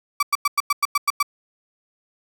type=tone bursts; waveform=35% pulse; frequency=1154 Hz; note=D6; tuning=31 cents flat; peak=-14 dBFS; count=9; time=0.2-1.228 s; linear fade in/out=5 ms; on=28 ms; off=97 ms; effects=none